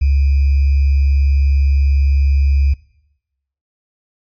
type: tone with sample-and-hold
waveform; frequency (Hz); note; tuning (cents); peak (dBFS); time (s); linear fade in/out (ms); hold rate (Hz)
sine; 69.3; C#2; 0; -10; 0.01-2.74; 10; 2450
effects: noise-tail reverb RT60 0.9 s tail -21 dB re dry + resampled to 11025 Hz